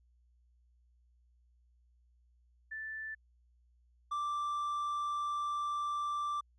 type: tone pair in turn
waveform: sine / triangle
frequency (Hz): 1760 / 1174.7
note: A6 / D6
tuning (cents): 0 / 0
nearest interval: perfect fifth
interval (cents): 700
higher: first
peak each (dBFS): -39 / -31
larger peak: second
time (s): 2.71-3.15 / 4.11-6.41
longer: second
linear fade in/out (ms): 10
effects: added 60 Hz sine -65 dBFS peak until 6.58 s + resampled to 24000 Hz